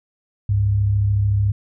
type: tone pair together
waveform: sine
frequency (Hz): 67.61 / 101.4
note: C#2 / G#2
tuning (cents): -43 / -41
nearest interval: perfect fifth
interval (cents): 702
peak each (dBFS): -25 / -15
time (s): 0.49-1.52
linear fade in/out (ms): 5
effects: none